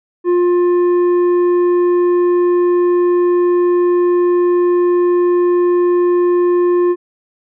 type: tone with tanh clipping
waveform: sine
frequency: 353.1 Hz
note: F4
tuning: 19 cents sharp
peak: -11 dBFS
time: 0.24-6.96 s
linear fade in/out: 50 ms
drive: 7 dB
effects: none